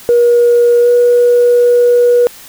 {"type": "tone with pitch glide", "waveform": "sine", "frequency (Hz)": [478, 484.1], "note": ["A#4", "B4"], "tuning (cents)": [43, -35], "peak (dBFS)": -4, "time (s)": [0.09, 2.27], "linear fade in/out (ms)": 0, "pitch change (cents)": 22, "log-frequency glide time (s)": [0.81, 0.89], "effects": ["tanh soft clip ceiling -1 dBFS", "white hiss -35 dBFS RMS until 2.48 s"]}